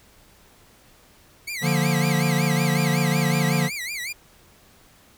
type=tone with vibrato; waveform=sawtooth; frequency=2155 Hz; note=C#7; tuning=49 cents flat; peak=-25 dBFS; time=1.47-4.13 s; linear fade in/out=10 ms; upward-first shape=sine; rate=5.4 Hz; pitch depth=200 cents each way
type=chord; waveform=square; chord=Bb major; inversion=first; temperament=equal; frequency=146.83 / 174.61 / 233.1 Hz; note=D3 / F3 / Bb3; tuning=0 / 0 / 0 cents; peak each=-23 / -24 / -28 dBFS; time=1.61-3.7 s; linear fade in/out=50 ms
effects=pink hiss -54 dBFS RMS until 5.17 s